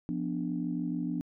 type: chord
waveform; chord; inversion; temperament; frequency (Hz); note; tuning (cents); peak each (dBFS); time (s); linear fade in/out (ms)
sine; B diminished; second; equal; 174.61 / 246.9 / 293.7; F3 / B3 / D4; 0 / 0 / 0; -34; 0.09-1.21; 0
effects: tanh soft clip ceiling -20 dBFS